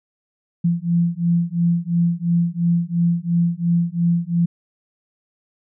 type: beating tone pair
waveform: sine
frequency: 169.6 / 172.5 Hz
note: E3 / F3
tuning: +50 / -21 cents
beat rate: 2.9 Hz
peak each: -19 dBFS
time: 0.64-4.46 s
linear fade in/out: 10 ms
effects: none